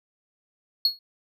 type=tone with exponential decay; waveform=triangle; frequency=4328 Hz; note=C#8; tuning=42 cents flat; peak=-13 dBFS; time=0.85-0.99 s; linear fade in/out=2 ms; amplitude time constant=29 ms; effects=none